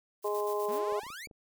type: noise with tremolo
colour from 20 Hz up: blue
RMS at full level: -46 dBFS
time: 0.22-0.82 s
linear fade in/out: 50 ms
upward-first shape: square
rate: 8 Hz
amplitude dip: 55%
type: harmonic tone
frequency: 207.7 Hz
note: G#3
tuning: in tune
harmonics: 2 / 3 / 4 / 5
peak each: -31 / -37 / -39 / -36 dBFS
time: 0.24-1 s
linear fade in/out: 10 ms
type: exponential sweep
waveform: sawtooth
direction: up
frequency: 196.2 to 2408 Hz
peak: -38 dBFS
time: 0.68-1.27 s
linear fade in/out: 10 ms
type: clicks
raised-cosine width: 2 ms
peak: -40 dBFS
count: 6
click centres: 0.924 / 1.034 / 1.066 / 1.103 / 1.272 / 1.312 s
effects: none